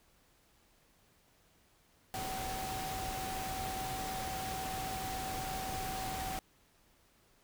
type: tone in noise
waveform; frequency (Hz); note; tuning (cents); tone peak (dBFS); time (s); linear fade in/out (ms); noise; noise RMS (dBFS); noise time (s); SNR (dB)
sine; 760; F#5; +46; -39; 2.14-6.39; 0; pink; -41; 2.14-6.39; -1
effects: pink hiss -68 dBFS RMS until 7.43 s